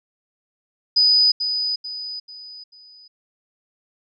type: tone with echo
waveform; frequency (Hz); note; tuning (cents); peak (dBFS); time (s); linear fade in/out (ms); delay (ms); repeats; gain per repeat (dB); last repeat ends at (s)
sine; 4978; D#8; 0; -12; 0.96-1.32; 10; 440; 4; -8; 3.08
effects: none